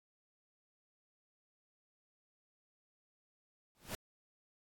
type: noise with exponential growth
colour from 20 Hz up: pink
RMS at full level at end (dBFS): -38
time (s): 3.75-3.95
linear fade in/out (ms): 0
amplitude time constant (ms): 42
effects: AAC 64 kbps